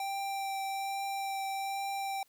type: tone with vibrato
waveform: square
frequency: 784 Hz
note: G5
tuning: in tune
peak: -34 dBFS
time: 0-2.23 s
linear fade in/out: 2 ms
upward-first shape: triangle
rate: 1.2 Hz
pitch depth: 12 cents each way
effects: white hiss -69 dBFS RMS until 2.28 s